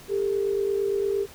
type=tone pair together; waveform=sine; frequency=397.8 / 446.5 Hz; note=G4 / A4; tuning=+25 / +25 cents; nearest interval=major second; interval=200 cents; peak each=-23 / -29 dBFS; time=0.08-1.27 s; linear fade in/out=50 ms; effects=pink hiss -47 dBFS RMS until 1.34 s